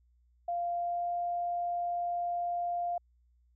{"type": "tone with pitch glide", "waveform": "sine", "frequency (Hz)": [695, 699], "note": ["F5", "F5"], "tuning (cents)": [-9, 1], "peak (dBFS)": -30, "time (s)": [0.48, 2.98], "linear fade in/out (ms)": 5, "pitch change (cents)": 10, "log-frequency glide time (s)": [0.75, 1.09], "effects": ["added 60 Hz sine -64 dBFS peak until 3.55 s"]}